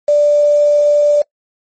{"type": "tone with quantisation", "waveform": "sine", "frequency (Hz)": 587.3, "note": "D5", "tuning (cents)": 0, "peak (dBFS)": -7, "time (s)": [0.08, 1.22], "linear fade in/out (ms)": 5, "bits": 5, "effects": ["noise-tail reverb RT60 0.1 s tail -24 dB re dry", "MP3 32 kbps"]}